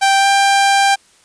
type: tone with pitch glide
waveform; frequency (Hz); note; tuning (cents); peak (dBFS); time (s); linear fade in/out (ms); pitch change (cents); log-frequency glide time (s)
sawtooth; 784 to 792.2; G5 to G5; 0 to +18; -6; 0.01-0.96; 20; +18; 0.18-0.27
effects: white hiss -51 dBFS RMS until 1.24 s + resampled to 22050 Hz